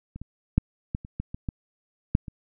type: clicks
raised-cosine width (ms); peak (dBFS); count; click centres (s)
5; -25 / -24 / -6 / -15 / -27 / -17 / -21 / -16 / -6 / -24; 10; 0.16 / 0.216 / 0.58 / 0.949 / 1.049 / 1.2 / 1.345 / 1.488 / 2.151 / 2.282
effects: none